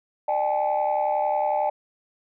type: tone cluster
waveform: sine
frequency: 601 / 787 / 858 Hz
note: D5 / G5 / A5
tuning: +40 / +7 / -44 cents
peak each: -24 dBFS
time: 0.28-1.7 s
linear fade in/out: 5 ms
effects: tanh soft clip ceiling -15 dBFS